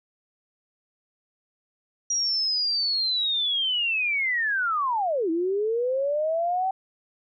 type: linear two-way sweep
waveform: sine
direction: down then up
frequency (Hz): 5760 to 317.6 to 772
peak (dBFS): -22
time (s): 2.1-6.71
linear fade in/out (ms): 5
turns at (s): 5.3
effects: none